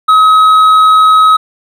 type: tone with hard clipping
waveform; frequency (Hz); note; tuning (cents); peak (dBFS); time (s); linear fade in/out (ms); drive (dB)
sine; 1274; D#6; +41; -4; 0.08-1.37; 10; 4
effects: none